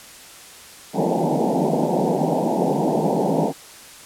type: band-pass noise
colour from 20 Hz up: pink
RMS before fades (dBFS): -20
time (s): 0.93-3.53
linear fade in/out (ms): 50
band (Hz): 150 to 910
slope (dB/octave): 96
effects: white hiss -42 dBFS RMS until 4.05 s + low-pass 11000 Hz 12 dB/octave